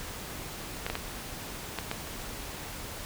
clicks, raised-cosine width 0.3 ms, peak -15 dBFS, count 5, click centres 0.865 / 0.9 / 0.954 / 1.787 / 1.914 s, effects pink hiss -40 dBFS RMS until 3.05 s

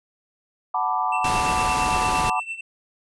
sine chord, B minor seventh, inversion second, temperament equal, 740 / 880 / 987.8 / 1174.7 Hz, F#5 / A5 / B5 / D6, 0 / 0 / 0 / 0 cents, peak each -26 dBFS, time 0.74-2.4 s, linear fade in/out 5 ms
triangle tone with tremolo, 2683 Hz, E7, 30 cents sharp, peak -24 dBFS, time 1.12-2.61 s, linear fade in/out 5 ms, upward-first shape triangle, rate 8.8 Hz, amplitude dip 85%
pink noise, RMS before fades -27 dBFS, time 1.24-2.3 s, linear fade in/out 5 ms
effects resampled to 24000 Hz

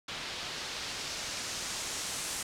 white noise with low-pass filter sweep, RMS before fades -38 dBFS, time 0.08-2.43 s, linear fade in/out 5 ms, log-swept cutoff 3800 to 8600 Hz, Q 1.2, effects none

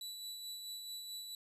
sawtooth tone with tremolo, 3951 Hz, B7, in tune, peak -39 dBFS, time 0.01-1.35 s, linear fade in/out 2 ms, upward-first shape sine, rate 4.6 Hz, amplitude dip 35%, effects resampled to 32000 Hz

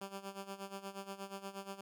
10% pulse tone with tremolo, 196 Hz, G3, in tune, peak -33 dBFS, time 0.01-1.81 s, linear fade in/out 5 ms, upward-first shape sine, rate 8.4 Hz, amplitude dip 80%, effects none

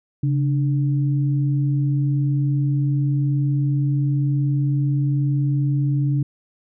sine tone pair together, 138.68 / 296.5 Hz, C#3 / D4, +1 / +17 cents, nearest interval octave + minor second, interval 1316 cents, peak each -17 / -27 dBFS, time 0.23-6.23 s, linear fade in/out 5 ms, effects none

